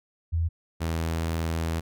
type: tone pair in turn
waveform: sine / sawtooth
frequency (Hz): 83 / 81.9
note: E2 / E2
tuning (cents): +12 / -11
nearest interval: unison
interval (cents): 23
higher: first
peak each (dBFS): -22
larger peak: neither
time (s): 0.32-0.49 / 0.8-1.81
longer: second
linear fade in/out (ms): 20
effects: none